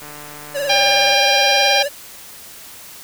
click train, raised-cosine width 0.5 ms, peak -22 dBFS, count 166, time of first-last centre 0.02-1.135 s, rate 148 Hz
square tone with vibrato, 564 Hz, C#5, 30 cents sharp, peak -20 dBFS, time 0.54-1.89 s, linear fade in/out 20 ms, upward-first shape sine, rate 19 Hz, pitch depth 63 cents each way
harmonic tone, 800 Hz, G5, 35 cents sharp, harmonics 1 / 2 / 3 / 4 / 5 / 6 / 7, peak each -18 / -23 / -18 / -20 / -21 / -23 / -23 dBFS, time 0.69-1.83 s, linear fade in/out 10 ms
effects white hiss -38 dBFS RMS until 3.03 s

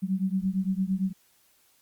sine beating tone pair, 186.1 / 194.9 Hz, F#3 / G3, +10 / -10 cents, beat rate 8.8 Hz, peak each -27 / -28 dBFS, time 0.02-1.13 s, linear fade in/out 20 ms, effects white hiss -64 dBFS RMS until 1.81 s + Opus 32 kbps

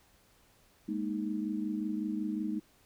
sine chord, Ab suspended second, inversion none, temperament equal, 207.7 / 233.1 / 311.1 Hz, Ab3 / Bb3 / Eb4, 0 / 0 / 0 cents, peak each -35 / -38 / -35 dBFS, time 0.88-2.6 s, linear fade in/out 10 ms, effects pink hiss -65 dBFS RMS until 2.85 s

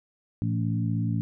harmonic tone with a mistuned harmonic, 56.5 Hz, A1, 47 cents sharp, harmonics 2 / 3 / 4 / 5, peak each -26 / -30 / -32 / -34 dBFS, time 0.42-1.21 s, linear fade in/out 0 ms, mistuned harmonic 4, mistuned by -32 cents, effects none

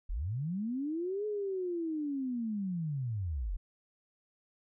sine linear two-way sweep, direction up then down, 31.77 to 427.3 to 36.43 Hz, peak -32 dBFS, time 0.09-3.57 s, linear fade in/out 10 ms, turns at 1.26 s, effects none

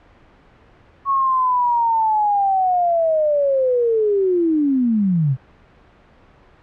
sine linear sweep, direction down, 1108.7 to 123.47 Hz, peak -14 dBFS, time 1.05-5.37 s, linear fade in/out 50 ms, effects pink hiss -50 dBFS RMS until 6.62 s + low-pass 2000 Hz 12 dB/octave

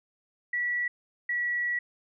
sine tone pair in turn, 1944 / 1935.1 Hz, B6 / B6, -28 / -36 cents, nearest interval unison, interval 8 cents, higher first, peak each -26 / -26 dBFS, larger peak neither, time 0.53-0.88 / 1.29-1.79 s, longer second, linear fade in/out 5 ms, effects none

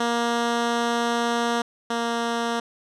10% pulse tone pair in turn, 235.5 / 233.5 Hz, A#3 / A#3, +18 / +3 cents, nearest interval unison, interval 15 cents, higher first, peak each -13 / -15 dBFS, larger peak first, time 0-1.62 / 1.9-2.6 s, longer first, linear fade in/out 5 ms, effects low-pass 7000 Hz 12 dB/octave

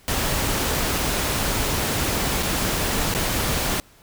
pink noise with dropouts, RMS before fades -23 dBFS, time 0.08-3.8 s, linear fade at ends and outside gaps 0 ms, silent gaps 2.427-2.431 / 3.14-3.149 s, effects pink hiss -53 dBFS RMS until 4.02 s

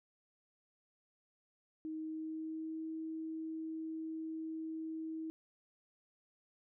sine tone with pitch glide, 314.7 to 319.8 Hz, D#4 to D#4, +20 to +48 cents, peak -39 dBFS, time 1.85-5.3 s, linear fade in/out 0 ms, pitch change +28 cents, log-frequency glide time 1.98-2.87 s, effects none

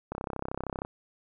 click train, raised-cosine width 1 ms, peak -19 dBFS, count 25, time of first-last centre 0.12-0.849 s, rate 32.9 Hz, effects none

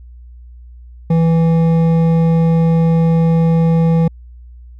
triangle tone with hard clipping, 164.81 Hz, E3, in tune, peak -11 dBFS, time 1.1-4.08 s, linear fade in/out 5 ms, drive 13 dB, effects added 60 Hz sine -34 dBFS peak until 4.79 s

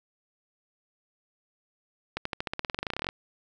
accelerating click train, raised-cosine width 0.3 ms, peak -14 dBFS, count 21, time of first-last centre 2.17-3.089 s, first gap 84 ms, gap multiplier 0.93, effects none

